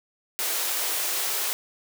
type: high-pass noise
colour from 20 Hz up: white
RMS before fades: -27 dBFS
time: 0.39-1.53 s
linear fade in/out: 0 ms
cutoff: 330 Hz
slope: 48 dB/octave
effects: none